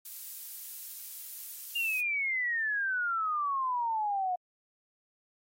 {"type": "noise", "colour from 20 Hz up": "violet", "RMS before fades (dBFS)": -41, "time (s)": [0.05, 2.01], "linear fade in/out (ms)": 5}
{"type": "exponential sweep", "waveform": "sine", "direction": "down", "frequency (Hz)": [2825, 714], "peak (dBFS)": -28, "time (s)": [1.75, 4.36], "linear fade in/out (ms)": 10}
{"effects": ["AAC 48 kbps"]}